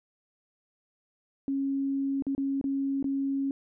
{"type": "tone with dropouts", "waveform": "sine", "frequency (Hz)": 274.1, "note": "C#4", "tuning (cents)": -19, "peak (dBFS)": -26, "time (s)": [1.48, 3.51], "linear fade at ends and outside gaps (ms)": 1, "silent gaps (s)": [[2.223, 2.267], [2.35, 2.379], [2.613, 2.641], [3.027, 3.043]], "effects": []}